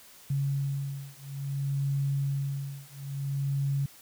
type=beating tone pair; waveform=sine; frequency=138.59 / 139.17 Hz; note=C#3 / C#3; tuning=0 / +7 cents; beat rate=0.58 Hz; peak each=-31 dBFS; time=0.3-3.86 s; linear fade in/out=5 ms; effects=white hiss -53 dBFS RMS until 4.01 s